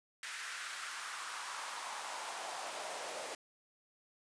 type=noise with high-pass filter sweep; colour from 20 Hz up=pink; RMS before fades=-43 dBFS; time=0.23-3.35 s; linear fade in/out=2 ms; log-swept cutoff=1700 to 550 Hz; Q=2.4; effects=resampled to 22050 Hz